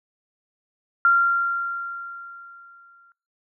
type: tone with exponential decay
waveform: sine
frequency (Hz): 1383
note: F6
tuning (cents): -17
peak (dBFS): -12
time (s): 1.05-3.12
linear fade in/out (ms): 1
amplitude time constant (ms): 450
effects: noise-tail reverb RT60 0.4 s tail -26 dB re dry